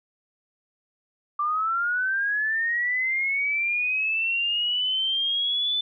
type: linear sweep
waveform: sine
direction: up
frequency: 1170 to 3520 Hz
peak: -22 dBFS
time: 1.39-5.81 s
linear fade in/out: 5 ms
effects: none